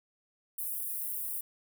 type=high-pass noise; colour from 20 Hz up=white; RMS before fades=-36 dBFS; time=0.58-1.41 s; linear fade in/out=5 ms; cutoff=9500 Hz; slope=48 dB/octave; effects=none